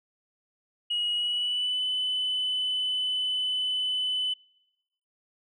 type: tone with pitch glide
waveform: sine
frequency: 2900 to 3011 Hz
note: F#7 to F#7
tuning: -35 to +30 cents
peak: -24 dBFS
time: 0.9-4.34 s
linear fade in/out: 10 ms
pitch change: +65 cents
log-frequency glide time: 1.15-1.83 s
effects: noise-tail reverb RT60 1.0 s tail -26 dB re dry + tanh soft clip ceiling -22 dBFS